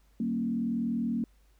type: tone with frequency modulation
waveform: sine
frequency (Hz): 231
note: A#3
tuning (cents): -16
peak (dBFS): -27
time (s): 0.2-1.24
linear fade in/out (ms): 2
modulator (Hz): 40.5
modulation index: 0.88
effects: added 50 Hz sine -60 dBFS peak until 1.59 s + pink hiss -70 dBFS RMS until 1.59 s